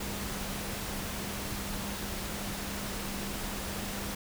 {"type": "tone in noise", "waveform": "sine", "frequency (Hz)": 200.3, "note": "G3", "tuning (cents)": 38, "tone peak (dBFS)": -41, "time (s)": [0, 4.15], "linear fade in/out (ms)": 5, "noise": "pink", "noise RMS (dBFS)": -37, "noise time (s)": [0, 4.15], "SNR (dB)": -7, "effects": []}